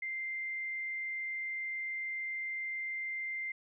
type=tone; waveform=sine; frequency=2091 Hz; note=C7; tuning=2 cents flat; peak=-35 dBFS; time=0.02-3.52 s; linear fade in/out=5 ms; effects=none